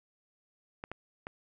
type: clicks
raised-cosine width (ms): 0.5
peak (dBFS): -24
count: 3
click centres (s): 0.839 / 0.916 / 1.269
effects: none